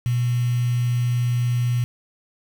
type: tone with quantisation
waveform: sine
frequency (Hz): 121.9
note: B2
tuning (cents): -22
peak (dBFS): -18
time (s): 0.06-1.84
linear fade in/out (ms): 0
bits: 6
effects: none